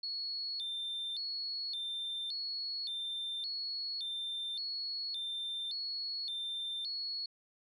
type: tone with vibrato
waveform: sine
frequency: 3951 Hz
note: B7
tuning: in tune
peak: -34 dBFS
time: 0.03-7.26 s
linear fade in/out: 5 ms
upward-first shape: square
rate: 0.88 Hz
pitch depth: 170 cents each way
effects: tanh soft clip ceiling -33 dBFS + MP3 48 kbps